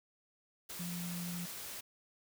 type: tone in noise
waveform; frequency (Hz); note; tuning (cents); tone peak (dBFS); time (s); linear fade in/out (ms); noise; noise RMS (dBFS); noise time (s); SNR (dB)
sine; 174.61; F3; 0; -39; 0.79-1.46; 10; white; -45; 0.69-1.81; +3
effects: none